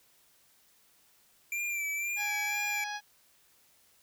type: tone with vibrato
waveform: square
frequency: 2352 Hz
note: D7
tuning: 2 cents sharp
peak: -32 dBFS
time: 1.52-2.84 s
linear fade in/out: 2 ms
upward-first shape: sine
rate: 2 Hz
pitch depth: 40 cents each way
type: harmonic tone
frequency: 830.6 Hz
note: G#5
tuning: in tune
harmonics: 1 / 2 / 3 / 4 / 5 / 6 / 7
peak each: -38 / -39 / -45 / -47 / -49 / -48 / -48 dBFS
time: 2.16-3.01 s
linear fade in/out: 50 ms
effects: white hiss -65 dBFS RMS until 4.02 s